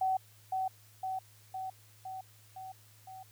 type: tone with echo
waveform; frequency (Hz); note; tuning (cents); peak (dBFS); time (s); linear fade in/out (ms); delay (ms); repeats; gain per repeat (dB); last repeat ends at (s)
sine; 757; F#5; +39; -27; 0.01-0.17; 5; 510; 6; -3; 3.23
effects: added 106 Hz sine -60 dBFS peak until 3.31 s + white hiss -62 dBFS RMS until 3.31 s